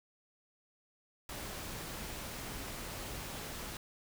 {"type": "noise", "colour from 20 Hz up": "pink", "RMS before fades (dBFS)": -43, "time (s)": [1.29, 3.77], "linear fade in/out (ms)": 2, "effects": []}